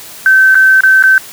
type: tone with dropouts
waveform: sine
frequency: 1542 Hz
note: G6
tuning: 29 cents flat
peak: -3 dBFS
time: 0.26-1.18 s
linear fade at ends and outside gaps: 1 ms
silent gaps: 0.546-0.553 / 0.807-0.835 / 1.026-1.037 s
effects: white hiss -31 dBFS RMS until 1.32 s + high-pass 80 Hz 12 dB/octave